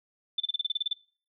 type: tone bursts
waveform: sine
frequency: 3533 Hz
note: A7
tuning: 6 cents sharp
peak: -24 dBFS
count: 11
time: 0.38-0.932 s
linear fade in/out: 5 ms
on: 22 ms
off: 31 ms
effects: noise-tail reverb RT60 0.4 s tail -20 dB re dry